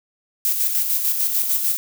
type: noise with tremolo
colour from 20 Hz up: violet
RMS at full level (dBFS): -19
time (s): 0.45-1.77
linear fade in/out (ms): 0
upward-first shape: square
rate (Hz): 6.7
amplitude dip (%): 40
effects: none